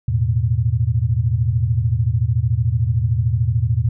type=chord; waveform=sine; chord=E suspended fourth; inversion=none; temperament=equal; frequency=82.41 / 110 / 123.47 Hz; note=E2 / A2 / B2; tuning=0 / 0 / 0 cents; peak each=-22 / -18 / -19 dBFS; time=0.08-3.89 s; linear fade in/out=5 ms; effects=none